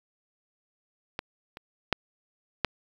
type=clicks; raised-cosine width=0.3 ms; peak=-15 / -25 / -6 / -7 dBFS; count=4; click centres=1.191 / 1.571 / 1.927 / 2.647 s; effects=8-bit